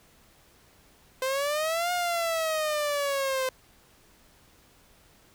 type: exponential two-way sweep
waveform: sawtooth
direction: up then down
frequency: 515 to 717 to 515 Hz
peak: -22 dBFS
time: 1.22-3.49 s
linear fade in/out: 2 ms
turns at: 1.92 s
effects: pink hiss -59 dBFS RMS until 5.34 s